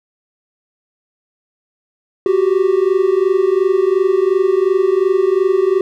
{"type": "tone pair together", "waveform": "triangle", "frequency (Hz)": [369.2, 392], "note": ["F#4", "G4"], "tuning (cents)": [-4, 0], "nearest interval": "minor second", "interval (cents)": 104, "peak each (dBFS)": -12, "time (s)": [2.26, 5.81], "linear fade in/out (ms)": 2, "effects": []}